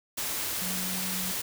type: tone in noise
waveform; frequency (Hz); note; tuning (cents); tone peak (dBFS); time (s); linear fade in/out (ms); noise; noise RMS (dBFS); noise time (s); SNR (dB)
sine; 184.9; F#3; -1; -36; 0.61-1.32; 10; white; -32; 0.17-1.42; -7
effects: none